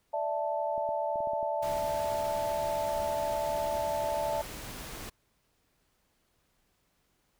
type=chord; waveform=sine; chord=D suspended second; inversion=none; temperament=equal; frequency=587.3 / 659.3 / 880 Hz; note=D5 / E5 / A5; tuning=0 / 0 / 0 cents; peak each=-33 dBFS; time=0.13-4.42 s; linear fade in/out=10 ms
type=clicks; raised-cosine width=2 ms; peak=-34 dBFS; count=7; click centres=0.779 / 0.89 / 1.158 / 1.205 / 1.273 / 1.334 / 1.429 s
type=noise; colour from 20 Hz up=pink; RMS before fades=-42 dBFS; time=1.62-5.1 s; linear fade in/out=10 ms
effects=pink hiss -73 dBFS RMS until 7.39 s